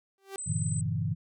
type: tone with exponential growth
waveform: sawtooth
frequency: 390 Hz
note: G4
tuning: 9 cents flat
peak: -29 dBFS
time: 0.18-0.36 s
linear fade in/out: 1 ms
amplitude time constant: 37 ms
type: tone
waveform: sine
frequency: 8080 Hz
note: B8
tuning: 39 cents sharp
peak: -35 dBFS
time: 0.38-0.81 s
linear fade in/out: 2 ms
type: chord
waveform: sine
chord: E half-diminished seventh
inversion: first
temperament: equal with one note detuned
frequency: 98 / 116.54 / 146.83 / 166.34 Hz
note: G2 / Bb2 / D3 / E3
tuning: 0 / 0 / 0 / +16 cents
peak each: -33 dBFS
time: 0.46-1.15 s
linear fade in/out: 20 ms
effects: none